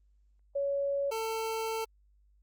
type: tone pair in turn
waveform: sine / 25% pulse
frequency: 560 / 446.5 Hz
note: C#5 / A4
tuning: +18 / +25 cents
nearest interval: major third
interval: 393 cents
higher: first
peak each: -28 dBFS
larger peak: neither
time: 0.55-1.11 / 1.11-1.85 s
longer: second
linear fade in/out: 10 ms
effects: added 50 Hz sine -62 dBFS peak until 2.42 s + Opus 32 kbps